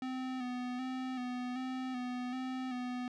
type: tone with vibrato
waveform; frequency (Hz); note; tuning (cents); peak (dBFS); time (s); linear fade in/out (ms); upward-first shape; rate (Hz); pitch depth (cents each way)
square; 253.2; B3; +43; -37; 0.02-3.08; 2; square; 1.3; 33
effects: low-pass 4000 Hz 12 dB/octave